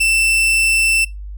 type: tone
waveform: 40% pulse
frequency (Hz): 2669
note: E7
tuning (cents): +21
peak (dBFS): -11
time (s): 0-1.05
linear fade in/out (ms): 10
effects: noise-tail reverb RT60 0.2 s tail -23 dB re dry + added 50 Hz sine -27 dBFS peak until 1.37 s